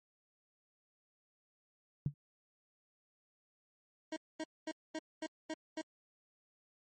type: tone with exponential decay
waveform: sine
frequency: 143.9 Hz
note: D3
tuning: 35 cents flat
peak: -26 dBFS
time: 2.06-2.14 s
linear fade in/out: 2 ms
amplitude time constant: 17 ms
type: tone bursts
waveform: 25% pulse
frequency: 315.7 Hz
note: D#4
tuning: 25 cents sharp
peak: -34 dBFS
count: 7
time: 4.12-5.815 s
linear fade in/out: 5 ms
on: 45 ms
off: 230 ms
effects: MP3 32 kbps